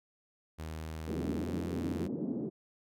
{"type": "tone with pitch glide", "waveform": "sawtooth", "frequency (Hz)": [79.3, 86.48], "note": ["D#2", "F2"], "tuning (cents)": [33, -16], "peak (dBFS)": -35, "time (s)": [0.58, 2.08], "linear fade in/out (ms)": 20, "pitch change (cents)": 151, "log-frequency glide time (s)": [1.29, 1.51]}
{"type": "band-pass noise", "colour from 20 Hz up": "white", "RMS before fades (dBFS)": -36, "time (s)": [1.07, 2.5], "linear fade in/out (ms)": 20, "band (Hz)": [170, 340], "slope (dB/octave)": 24}
{"effects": []}